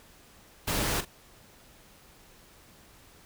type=noise with echo; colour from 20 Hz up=pink; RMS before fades=-29 dBFS; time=0.67-1.01 s; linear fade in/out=10 ms; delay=42 ms; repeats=1; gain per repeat=-12 dB; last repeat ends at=1.052 s; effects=pink hiss -56 dBFS RMS until 3.25 s